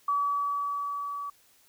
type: tone with level ramp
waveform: sine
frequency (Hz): 1143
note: D6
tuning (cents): -47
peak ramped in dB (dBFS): -23 to -33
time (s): 0.08-1.3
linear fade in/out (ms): 5
effects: white hiss -62 dBFS RMS until 1.68 s